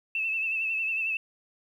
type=tone with vibrato; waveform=sine; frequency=2637 Hz; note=E7; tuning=in tune; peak=-26 dBFS; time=0.15-1.17 s; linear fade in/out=2 ms; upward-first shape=triangle; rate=11 Hz; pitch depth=54 cents each way; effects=10-bit